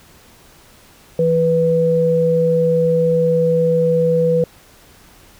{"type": "tone pair together", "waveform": "sine", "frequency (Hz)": [164.81, 492.8], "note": ["E3", "B4"], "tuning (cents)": [0, -4], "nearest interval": "octave + perfect fifth", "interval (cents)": 1896, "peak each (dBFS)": [-18, -13], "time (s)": [1.19, 4.44], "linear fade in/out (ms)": 2, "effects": ["pink hiss -47 dBFS RMS until 5.39 s"]}